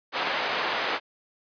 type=band-pass noise; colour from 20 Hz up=pink; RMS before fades=-28 dBFS; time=0.12-1 s; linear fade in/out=50 ms; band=610 to 3500 Hz; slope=12 dB/octave; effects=resampled to 11025 Hz